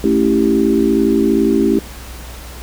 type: chord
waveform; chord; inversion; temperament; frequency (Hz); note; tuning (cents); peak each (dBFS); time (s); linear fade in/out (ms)
sine; A dominant seventh; none; equal; 220 / 277.2 / 329.6 / 392; A3 / C#4 / E4 / G4; 0 / 0 / 0 / 0; -16; 0.04-1.79; 2
effects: added 61 Hz sine -31 dBFS peak until 2.62 s + pink hiss -35 dBFS RMS until 2.62 s